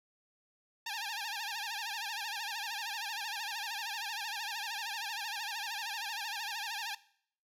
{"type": "tone with vibrato", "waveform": "10% pulse", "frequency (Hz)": 860, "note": "A5", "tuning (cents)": -40, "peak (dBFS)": -28, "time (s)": [0.86, 6.95], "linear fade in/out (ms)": 5, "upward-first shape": "sine", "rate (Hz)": 13, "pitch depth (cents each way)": 140, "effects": ["noise-tail reverb RT60 0.6 s tail -18 dB re dry", "low-pass 12000 Hz 12 dB/octave"]}